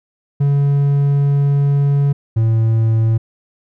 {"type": "tone pair in turn", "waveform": "triangle", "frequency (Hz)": [141.5, 112.31], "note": ["C#3", "A2"], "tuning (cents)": [36, 36], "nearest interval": "major third", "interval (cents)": 400, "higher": "first", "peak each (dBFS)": -9, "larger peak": "neither", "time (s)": [[0.4, 2.13], [2.36, 3.18]], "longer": "first", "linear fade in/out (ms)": 10, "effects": []}